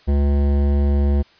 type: tone with hard clipping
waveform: sine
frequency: 71 Hz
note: C#2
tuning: 42 cents sharp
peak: -16 dBFS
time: 0.07-1.23 s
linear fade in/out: 20 ms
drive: 15 dB
effects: white hiss -52 dBFS RMS until 1.39 s + resampled to 11025 Hz